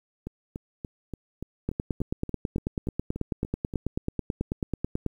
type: two click trains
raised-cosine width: 3 ms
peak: -21 / -14 dBFS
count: 13 / 32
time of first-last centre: 0.27-3.738 / 1.69-5.063 s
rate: 3.46 / 9.19 Hz
effects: 9-bit